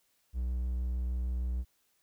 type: tone with vibrato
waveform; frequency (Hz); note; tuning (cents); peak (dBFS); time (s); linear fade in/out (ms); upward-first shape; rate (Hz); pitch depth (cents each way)
triangle; 61.74; B1; 0; -28; 0.33-1.65; 50; square; 6.5; 9
effects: white hiss -73 dBFS RMS until 2.02 s